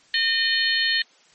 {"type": "harmonic tone", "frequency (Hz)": 610, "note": "D#5", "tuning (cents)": -34, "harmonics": [3, 4, 5, 6, 7], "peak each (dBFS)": [-22, -33, -25, -29, -24], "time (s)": [0.14, 1.02], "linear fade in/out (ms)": 2, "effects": ["white hiss -56 dBFS RMS until 1.34 s", "MP3 32 kbps"]}